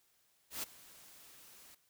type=noise with ADSR envelope; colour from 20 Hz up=white; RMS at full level=-38 dBFS; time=0.5-1.75 s; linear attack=130 ms; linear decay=14 ms; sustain=-20 dB; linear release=8 ms; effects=white hiss -73 dBFS RMS until 1.89 s